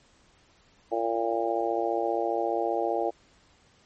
harmonic tone, 114.9 Hz, A#2, 25 cents flat, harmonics 3 / 4 / 5 / 6 / 7, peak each -31 / -31 / -31 / -31 / -31 dBFS, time 0.91-3.11 s, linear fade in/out 20 ms, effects pink hiss -61 dBFS RMS until 3.85 s + MP3 32 kbps

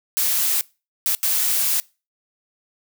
blue noise bursts at uneven times, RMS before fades -20 dBFS, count 3, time 0.17-0.61 / 1.06-1.15 / 1.23-1.8 s, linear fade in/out 0 ms, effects noise-tail reverb RT60 0.3 s tail -23 dB re dry

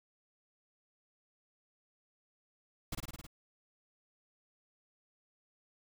pink noise with echo, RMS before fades -38 dBFS, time 2.92-2.95 s, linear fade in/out 5 ms, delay 53 ms, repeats 6, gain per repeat -2 dB, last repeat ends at 3.268 s, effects none

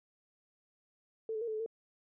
sine tone with pitch steps, 444.9 / 432.8 / 469.3 / 436.9 / 431.8 / 451 Hz, A4 / A4 / A#4 / A4 / A4 / A4, +19 / -29 / +12 / -12 / -33 / +43 cents, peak -34 dBFS, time 1.29-1.662 s, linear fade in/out 2 ms, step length 62 ms, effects none

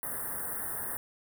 white band-stop noise, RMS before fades -36 dBFS, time 0.03-0.97 s, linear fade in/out 0 ms, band 1900 to 8700 Hz, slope 96 dB/octave, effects none

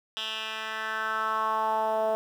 10% pulse tone with band-pass filter sweep, 219.3 Hz, A3, 6 cents flat, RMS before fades -29 dBFS, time 0.17-2.15 s, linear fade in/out 0 ms, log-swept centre 3200 to 620 Hz, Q 3.5, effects 9-bit

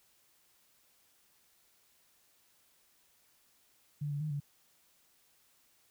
sine tone with pitch steps, 146.6 / 144 / 153.3 / 143.6 Hz, D3 / D3 / D#3 / D3, -3 / -34 / -25 / -39 cents, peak -33 dBFS, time 4.01-4.402 s, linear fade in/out 10 ms, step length 98 ms, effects white hiss -69 dBFS RMS until 5.9 s

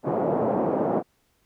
white band-pass noise, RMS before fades -24 dBFS, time 0.03-1.03 s, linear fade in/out 50 ms, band 150 to 740 Hz, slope 24 dB/octave, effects pink hiss -68 dBFS RMS until 1.45 s

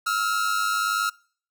45% pulse tone pair together, 1295.8 / 1396.9 Hz, E6 / F6, -30 / 0 cents, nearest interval minor second, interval 130 cents, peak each -25 dBFS, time 0.06-1.1 s, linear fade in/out 10 ms, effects noise-tail reverb RT60 0.5 s tail -24 dB re dry

